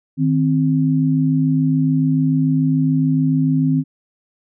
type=tone pair together; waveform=sine; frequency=155.56 / 262.5 Hz; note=D#3 / C4; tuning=0 / +6 cents; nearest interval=major sixth; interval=906 cents; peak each=-16 dBFS; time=0.17-3.84 s; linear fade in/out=50 ms; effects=none